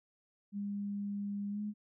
sine tone with pitch glide, 202.4 to 209.1 Hz, G#3 to G#3, -44 to +12 cents, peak -35 dBFS, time 0.52-1.74 s, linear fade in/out 50 ms, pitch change +56 cents, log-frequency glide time 1.5-1.61 s, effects none

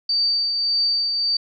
sine tone with tremolo, 4617 Hz, D8, 30 cents flat, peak -16 dBFS, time 0.09-1.37 s, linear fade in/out 5 ms, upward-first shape triangle, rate 1.7 Hz, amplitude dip 40%, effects none

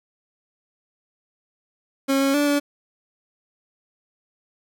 30% pulse tone with pitch steps, 272.3 / 274 / 290.4 / 287.7 Hz, C#4 / C#4 / D4 / D4, -31 / -20 / -19 / -36 cents, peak -15 dBFS, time 2.08-2.6 s, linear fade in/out 20 ms, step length 130 ms, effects none

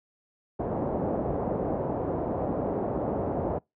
white low-pass noise, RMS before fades -29 dBFS, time 0.59-3.59 s, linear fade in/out 10 ms, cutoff 700 Hz, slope 24 dB/octave, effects noise-tail reverb RT60 0.2 s tail -26 dB re dry + high-pass 60 Hz 12 dB/octave

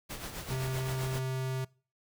pink noise with tremolo, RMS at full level -39 dBFS, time 0.09-1.2 s, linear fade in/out 20 ms, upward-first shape sine, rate 7.7 Hz, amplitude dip 55%
square tone, 130.81 Hz, C3, in tune, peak -32 dBFS, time 0.5-1.65 s, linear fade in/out 10 ms
effects noise-tail reverb RT60 0.4 s tail -24 dB re dry

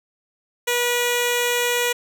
10% pulse tone with notch filter, 484.2 Hz, B4, 34 cents flat, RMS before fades -21 dBFS, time 0.67-1.93 s, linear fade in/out 10 ms, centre 1200 Hz, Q 1.3, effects none

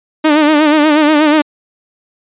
sawtooth tone with vibrato, 302.9 Hz, D#4, 46 cents flat, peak -3 dBFS, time 0.24-1.42 s, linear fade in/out 10 ms, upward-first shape sine, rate 8.3 Hz, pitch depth 68 cents each way, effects resampled to 8000 Hz

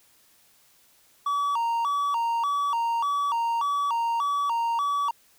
triangle tone with vibrato, 1030 Hz, C6, 28 cents flat, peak -21 dBFS, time 1.26-5.11 s, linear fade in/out 5 ms, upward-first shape square, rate 1.7 Hz, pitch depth 180 cents each way, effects white hiss -60 dBFS RMS until 5.38 s

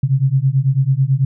sine beating tone pair, 130 / 139.1 Hz, C3 / C#3, -11 / +6 cents, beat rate 9.1 Hz, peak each -15 dBFS, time 0.03-1.25 s, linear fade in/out 5 ms, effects none

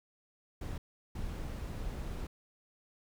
brown noise bursts at uneven times, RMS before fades -39 dBFS, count 2, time 0.61-0.78 / 1.15-2.27 s, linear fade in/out 5 ms, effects none

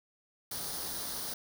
white noise with comb filter, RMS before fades -38 dBFS, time 0.51-1.34 s, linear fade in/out 5 ms, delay 0.2 ms, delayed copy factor +0.65, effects none

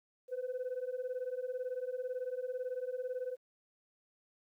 sine beating tone pair, 495 / 513 Hz, B4 / C5, +4 / -34 cents, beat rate 18 Hz, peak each -38 / -37 dBFS, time 0.28-3.37 s, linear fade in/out 50 ms, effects tanh soft clip ceiling -32 dBFS + 12-bit

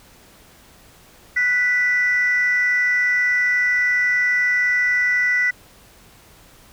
sine tone pair together, 1480.9 / 1975.5 Hz, F#6 / B6, +1 / 0 cents, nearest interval perfect fourth, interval 499 cents, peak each -22 / -15 dBFS, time 1.36-5.51 s, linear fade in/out 10 ms, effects tanh soft clip ceiling -11 dBFS + pink hiss -49 dBFS RMS until 6.72 s

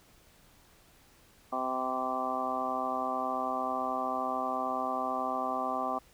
harmonic tone with a mistuned harmonic, 129.2 Hz, C3, 21 cents flat, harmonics 2 / 3 / 4 / 5 / 6 / 7 / 8 / 9, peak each -39 / -45 / -42 / -37 / -35 / -46 / -38 / -35 dBFS, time 1.52-5.99 s, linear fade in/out 10 ms, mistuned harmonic 7, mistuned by +34 cents, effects pink hiss -61 dBFS RMS until 6.13 s

